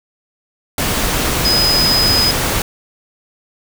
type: tone in noise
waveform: sine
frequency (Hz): 5020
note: D#8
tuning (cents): +15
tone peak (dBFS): -12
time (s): 1.45-2.31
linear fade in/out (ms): 2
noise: pink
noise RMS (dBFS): -17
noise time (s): 0.78-2.62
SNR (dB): +2
effects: none